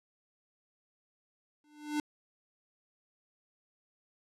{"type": "tone with exponential growth", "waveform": "square", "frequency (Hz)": 298.5, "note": "D4", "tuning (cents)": 28, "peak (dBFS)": -28, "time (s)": [1.64, 2], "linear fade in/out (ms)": 2, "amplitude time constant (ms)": 77, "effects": ["low-pass 11000 Hz 12 dB/octave"]}